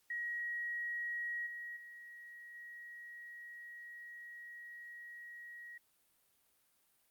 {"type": "tone with level steps", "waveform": "sine", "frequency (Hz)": 1900, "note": "A#6", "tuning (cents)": 33, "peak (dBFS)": [-37, -43, -50, -48], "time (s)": [0.1, 5.78], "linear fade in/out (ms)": 5, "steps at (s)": [1.46, 1.76, 2.54], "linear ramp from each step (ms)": 10, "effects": ["white hiss -74 dBFS RMS until 7.1 s", "Opus 48 kbps"]}